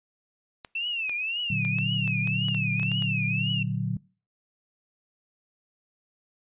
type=clicks; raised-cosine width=0.2 ms; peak=-21 dBFS; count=12; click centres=0.648 / 1.095 / 1.65 / 1.786 / 2.077 / 2.274 / 2.485 / 2.547 / 2.797 / 2.831 / 2.917 / 3.023 s
type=tone with vibrato; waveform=sine; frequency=2651 Hz; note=E7; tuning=9 cents sharp; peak=-27 dBFS; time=0.75-3.63 s; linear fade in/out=5 ms; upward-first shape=triangle; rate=1.9 Hz; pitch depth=190 cents each way
type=chord; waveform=sine; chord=Bb augmented; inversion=none; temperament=equal; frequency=116.54 / 146.83 / 185 Hz; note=Bb2 / D3 / F#3; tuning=0 / 0 / 0 cents; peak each=-30 dBFS; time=1.5-3.97 s; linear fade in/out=5 ms
effects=noise-tail reverb RT60 0.4 s tail -23 dB re dry + resampled to 8000 Hz